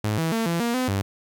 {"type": "tone with pitch steps", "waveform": "sawtooth", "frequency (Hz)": [106.4, 162.9, 226.3, 168.9, 235.7, 254.8, 98.4], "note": ["G#2", "E3", "A3", "E3", "A#3", "C4", "G2"], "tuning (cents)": [42, -20, 49, 42, 19, -46, 7], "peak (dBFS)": -18, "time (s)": [0.04, 1.02], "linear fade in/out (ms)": 5, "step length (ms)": 140, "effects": ["10-bit"]}